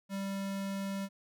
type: tone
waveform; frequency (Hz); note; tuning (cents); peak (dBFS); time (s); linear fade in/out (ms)
square; 196; G3; 0; -35; 0.09-1.09; 50
effects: none